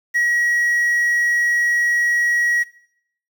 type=tone with quantisation; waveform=triangle; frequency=1910 Hz; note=A#6; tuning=42 cents sharp; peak=-13 dBFS; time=0.14-2.64 s; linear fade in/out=20 ms; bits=7; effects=noise-tail reverb RT60 0.7 s tail -20 dB re dry